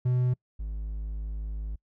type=tone pair in turn; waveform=triangle; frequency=125.1 / 52.6 Hz; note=B2 / G#1; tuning=+23 / +23 cents; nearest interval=octave + minor third; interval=1500 cents; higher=first; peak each=-20 / -29 dBFS; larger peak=first; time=0.05-0.34 / 0.59-1.76 s; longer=second; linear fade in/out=10 ms; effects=noise-tail reverb RT60 0.1 s tail -26 dB re dry